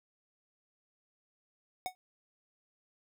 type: tone with exponential decay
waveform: square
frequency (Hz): 740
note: F#5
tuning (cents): 0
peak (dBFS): -30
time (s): 1.86-1.95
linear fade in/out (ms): 0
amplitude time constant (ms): 18
effects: none